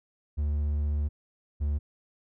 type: tone pair in turn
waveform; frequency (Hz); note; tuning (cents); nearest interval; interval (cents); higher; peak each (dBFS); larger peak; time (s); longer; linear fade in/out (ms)
triangle; 73.7 / 73.06; D2 / D2; +7 / -8; unison; 15; first; -23; neither; 0.37-1.09 / 1.6-1.79; first; 20
effects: none